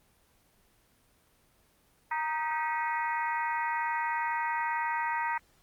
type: harmonic tone with a mistuned harmonic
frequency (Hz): 311.1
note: D#4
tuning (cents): 0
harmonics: 3 / 4 / 5 / 6 / 7 / 8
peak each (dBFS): -30 / -39 / -38 / -36 / -42 / -46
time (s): 2.11-5.38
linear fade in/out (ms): 5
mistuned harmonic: 6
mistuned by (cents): +61
effects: pink hiss -66 dBFS RMS until 5.62 s + Opus 24 kbps